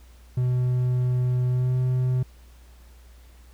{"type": "tone with pitch glide", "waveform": "triangle", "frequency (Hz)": [125.2, 127.24], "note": ["B2", "C3"], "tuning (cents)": [24, -48], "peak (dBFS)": -18, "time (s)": [0.37, 2.23], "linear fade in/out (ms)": 5, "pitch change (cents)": 28, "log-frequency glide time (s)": [1.5, 1.74], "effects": ["added 60 Hz sine -47 dBFS peak until 3.53 s", "pink hiss -58 dBFS RMS until 3.53 s"]}